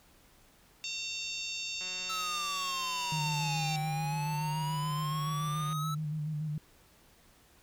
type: harmonic tone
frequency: 909 Hz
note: A#5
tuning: 44 cents flat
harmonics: 3 / 4 / 5 / 6 / 7 / 8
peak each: -39 / -41 / -43 / -45 / -46 / -47 dBFS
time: 0.84-3.76 s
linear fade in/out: 0 ms
type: click train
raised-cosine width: 0.3 ms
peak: -33 dBFS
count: 722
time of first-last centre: 1.81-5.728 s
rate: 184 Hz
type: exponential two-way sweep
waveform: square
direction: down then up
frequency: 1318.5 to 774 to 1318.5 Hz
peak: -36 dBFS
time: 2.09-5.95 s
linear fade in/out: 10 ms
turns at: 3.78 s
type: tone with vibrato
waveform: sine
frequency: 152.6 Hz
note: D#3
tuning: 33 cents flat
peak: -32 dBFS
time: 3.12-6.58 s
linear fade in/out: 2 ms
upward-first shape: square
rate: 7 Hz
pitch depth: 36 cents each way
effects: pink hiss -62 dBFS RMS until 7.62 s